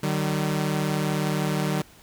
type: tone pair together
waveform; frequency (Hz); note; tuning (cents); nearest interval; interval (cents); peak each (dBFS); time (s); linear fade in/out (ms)
sawtooth; 151.99 / 191.5; D#3 / G3; -40 / -40; major third; 400; -21 / -23; 0.03-1.82; 5
effects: pink hiss -52 dBFS RMS until 2.02 s